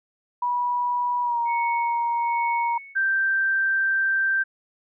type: tone with pitch glide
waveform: sine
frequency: 975 to 939.1 Hz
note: B5 to A#5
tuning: -23 to +13 cents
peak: -21 dBFS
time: 0.42-2.78 s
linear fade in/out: 5 ms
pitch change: -64 cents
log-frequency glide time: 1.22-1.39 s
type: tone with tremolo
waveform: sine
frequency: 2213 Hz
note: C#7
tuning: 3 cents flat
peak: -28 dBFS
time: 1.45-2.96 s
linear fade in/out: 50 ms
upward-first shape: sine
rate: 1.2 Hz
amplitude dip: 80%
type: tone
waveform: sine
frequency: 1568 Hz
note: G6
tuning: in tune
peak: -19 dBFS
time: 2.95-4.44 s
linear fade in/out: 20 ms
effects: none